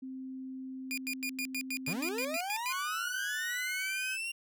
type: tone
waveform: sine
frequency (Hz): 261.6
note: C4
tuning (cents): 0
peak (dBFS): -39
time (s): 0.02-2.37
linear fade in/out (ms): 10
type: tone bursts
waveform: sawtooth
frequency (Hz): 2427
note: D#7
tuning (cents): -44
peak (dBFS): -30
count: 12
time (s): 0.91-2.724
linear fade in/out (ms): 0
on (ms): 65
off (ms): 94
type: linear sweep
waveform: 40% pulse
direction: up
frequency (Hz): 129.7 to 2794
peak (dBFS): -34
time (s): 1.87-4.32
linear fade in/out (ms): 10
type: tone with pitch glide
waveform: 35% pulse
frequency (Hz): 1480 to 1536.6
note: F#6 to G6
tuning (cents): 0 to -35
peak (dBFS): -35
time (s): 2.69-4.18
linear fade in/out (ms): 50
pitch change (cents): +65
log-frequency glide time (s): 3.61-3.93
effects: none